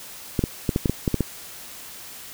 clicks, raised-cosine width 3 ms, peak -7 dBFS, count 9, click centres 0.392 / 0.439 / 0.692 / 0.761 / 0.858 / 0.896 / 1.078 / 1.143 / 1.207 s, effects white hiss -40 dBFS RMS until 2.33 s

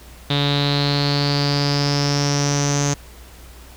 sawtooth tone with low-pass filter sweep, 143.1 Hz, D3, 45 cents flat, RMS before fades -19 dBFS, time 0.3-2.94 s, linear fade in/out 5 ms, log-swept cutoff 3700 to 6400 Hz, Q 9.6, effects added 60 Hz sine -41 dBFS peak until 3.76 s + pink hiss -45 dBFS RMS until 3.76 s

